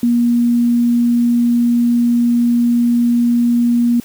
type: tone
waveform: sine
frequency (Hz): 238.3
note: A#3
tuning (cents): +38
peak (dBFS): -10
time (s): 0.03-4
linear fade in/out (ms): 2
effects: white hiss -41 dBFS RMS until 4.04 s